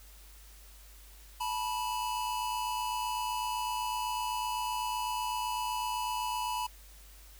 square tone pair together, 871.1 / 979 Hz, A5 / B5, -18 / -15 cents, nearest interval major second, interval 203 cents, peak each -37 / -34 dBFS, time 1.4-6.67 s, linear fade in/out 10 ms, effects added 50 Hz sine -52 dBFS peak until 7.39 s + white hiss -57 dBFS RMS until 7.39 s

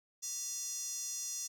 square tone with high-pass filter, 389.5 Hz, G4, 11 cents flat, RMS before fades -40 dBFS, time 0.22-1.48 s, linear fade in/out 20 ms, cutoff 6200 Hz, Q 6.7, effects none

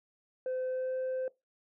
sine tone with pitch glide, 513 to 517.2 Hz, C5 to C5, -34 to -20 cents, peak -29 dBFS, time 0.46-1.28 s, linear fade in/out 2 ms, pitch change +14 cents, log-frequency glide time 0.68-0.96 s, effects noise-tail reverb RT60 0.2 s tail -21 dB re dry + tanh soft clip ceiling -30 dBFS

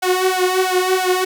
sawtooth tone with flanger, 370 Hz, F#4, in tune, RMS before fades -17 dBFS, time 0.02-1.25 s, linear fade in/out 10 ms, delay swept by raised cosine 1.4 to 3.8 ms, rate 3 Hz, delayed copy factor +0.95, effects none

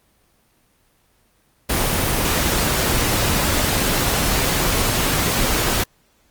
pink noise, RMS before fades -19 dBFS, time 1.69-5.84 s, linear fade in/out 10 ms, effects pink hiss -60 dBFS RMS until 6.3 s + Opus 24 kbps

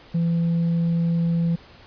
sine tone with tanh clipping, 168.3 Hz, E3, 36 cents sharp, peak -19 dBFS, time 0.14-1.56 s, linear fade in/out 10 ms, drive 2 dB, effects pink hiss -48 dBFS RMS until 1.86 s + resampled to 11025 Hz

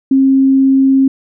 sine tone, 268.3 Hz, C4, 44 cents sharp, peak -6 dBFS, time 0.11-1.08 s, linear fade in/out 5 ms, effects none

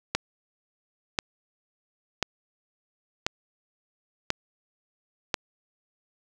click train, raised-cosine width 0.2 ms, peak -6 dBFS, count 6, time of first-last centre 0.15-5.342 s, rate 0.963 Hz, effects none

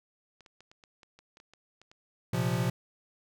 clicks, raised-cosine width 0.2 ms, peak -37 dBFS, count 12, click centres 0.407 / 0.462 / 0.606 / 0.715 / 0.838 / 1.032 / 1.19 / 1.371 / 1.401 / 1.536 / 1.816 / 1.915 s
square chord, Bb suspended second, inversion none, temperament equal, 116.54 / 130.81 / 174.61 Hz, Bb2 / C3 / F3, 0 / 0 / 0 cents, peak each -32 dBFS, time 2.33-2.7 s, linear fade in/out 5 ms
effects none

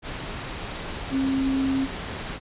sine tone in noise, 268.1 Hz, C4, 42 cents sharp, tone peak -21 dBFS, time 1.1-1.88 s, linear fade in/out 50 ms, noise pink, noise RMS -33 dBFS, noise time 0.02-2.4 s, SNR +9 dB, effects resampled to 8000 Hz

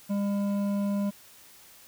sine tone with hard clipping, 201.4 Hz, G3, 47 cents sharp, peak -27 dBFS, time 0.09-1.11 s, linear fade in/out 20 ms, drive 9 dB, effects white hiss -53 dBFS RMS until 1.87 s

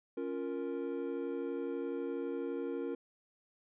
triangle chord, Bb minor, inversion first, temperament equal, 277.2 / 349.2 / 466.2 Hz, Db4 / F4 / Bb4, 0 / 0 / 0 cents, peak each -38 / -38 / -37 dBFS, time 0.17-2.95 s, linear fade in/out 5 ms, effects resampled to 8000 Hz

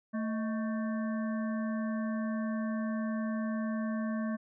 harmonic tone with a mistuned harmonic, 222.3 Hz, A3, 18 cents sharp, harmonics 1 / 3 / 5 / 7 / 8, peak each -31 / -41 / -45 / -48 / -49 dBFS, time 0.13-4.37 s, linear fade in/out 20 ms, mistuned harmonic 3, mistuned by -98 cents, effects none

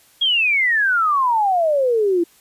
sine exponential sweep, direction down, 3322 to 331.1 Hz, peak -14 dBFS, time 0.21-2.24 s, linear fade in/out 10 ms, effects white hiss -53 dBFS RMS until 2.4 s + resampled to 32000 Hz

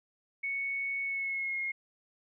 sine tone with pitch glide, 2217 to 2149 Hz, C#7 to C7, 0 to +46 cents, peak -31 dBFS, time 0.43-1.72 s, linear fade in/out 10 ms, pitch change -54 cents, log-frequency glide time 1.03-1.59 s, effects none

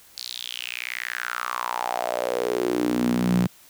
sawtooth tone with high-pass filter sweep, 60.7 Hz, B1, 29 cents flat, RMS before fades -26 dBFS, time 0.17-3.47 s, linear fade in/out 5 ms, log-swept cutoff 4500 to 160 Hz, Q 5.4, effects white hiss -52 dBFS RMS until 3.69 s

